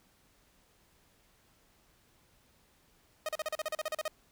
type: tone bursts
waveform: sawtooth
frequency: 622.3 Hz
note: D#5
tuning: in tune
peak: -28 dBFS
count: 13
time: 3.26-4.08 s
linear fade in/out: 2 ms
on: 28 ms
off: 38 ms
effects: pink hiss -67 dBFS RMS until 4.31 s